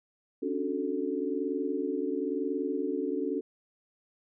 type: chord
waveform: sine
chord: D major seventh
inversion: third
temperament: equal with one note detuned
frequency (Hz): 272.7 / 293.7 / 370 / 440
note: C#4 / D4 / F#4 / A4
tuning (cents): -28 / 0 / 0 / 0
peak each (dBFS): -34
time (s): 0.42-3.41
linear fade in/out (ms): 10
effects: none